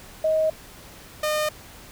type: tone pair in turn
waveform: sine / sawtooth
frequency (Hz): 630 / 609.2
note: D#5 / D#5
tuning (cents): +21 / -37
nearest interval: minor second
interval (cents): 58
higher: first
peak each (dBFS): -18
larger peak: neither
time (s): 0.24-0.5 / 1.23-1.49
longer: neither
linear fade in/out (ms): 5
effects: pink hiss -45 dBFS RMS until 1.91 s